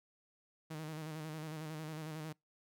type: tone with vibrato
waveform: sawtooth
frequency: 156 Hz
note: D#3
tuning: 5 cents sharp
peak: -38 dBFS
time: 0.7-2.33 s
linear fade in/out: 10 ms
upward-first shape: square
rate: 11 Hz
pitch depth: 40 cents each way
effects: noise-tail reverb RT60 0.2 s tail -26 dB re dry